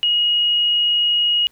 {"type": "tone", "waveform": "sine", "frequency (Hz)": 2887, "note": "F#7", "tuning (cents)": -43, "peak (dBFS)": -14, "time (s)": [0.03, 1.47], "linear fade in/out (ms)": 0, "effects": ["pink hiss -58 dBFS RMS until 1.51 s"]}